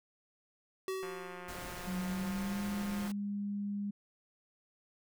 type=tone with exponential decay; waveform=square; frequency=379.4 Hz; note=F#4; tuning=43 cents sharp; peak=-34 dBFS; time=0.88-2.03 s; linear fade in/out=1 ms; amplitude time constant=250 ms
type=click train; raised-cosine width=0.5 ms; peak=-32 dBFS; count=365; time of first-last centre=1.03-3.075 s; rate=178 Hz
type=noise; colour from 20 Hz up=pink; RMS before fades=-46 dBFS; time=1.48-3.12 s; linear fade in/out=5 ms
type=tone with pitch glide; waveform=sine; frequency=185 to 202.9 Hz; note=F#3 to G#3; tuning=0 to -40 cents; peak=-34 dBFS; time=1.87-3.91 s; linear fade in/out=10 ms; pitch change=+160 cents; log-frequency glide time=2.04-2.65 s
effects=none